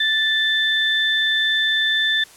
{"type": "tone pair together", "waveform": "sine", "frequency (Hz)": [1760, 3538], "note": ["A6", "A7"], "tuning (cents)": [0, 9], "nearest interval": "octave", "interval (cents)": 1209, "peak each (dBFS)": -19, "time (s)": [0, 2.24], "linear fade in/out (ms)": 5, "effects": ["white hiss -46 dBFS RMS until 2.36 s", "low-pass 11000 Hz 12 dB/octave"]}